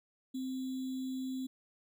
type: tone with sample-and-hold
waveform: sine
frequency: 260.5 Hz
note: C4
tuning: 7 cents flat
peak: -35 dBFS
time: 0.34-1.47 s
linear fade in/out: 10 ms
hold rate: 3675 Hz
effects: none